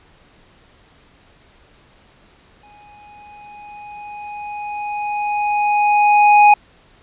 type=tone with exponential growth; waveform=square; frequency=830.6 Hz; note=G#5; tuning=in tune; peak=-6 dBFS; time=2.63-6.54 s; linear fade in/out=5 ms; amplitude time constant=850 ms; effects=pink hiss -51 dBFS RMS until 7.02 s + resampled to 8000 Hz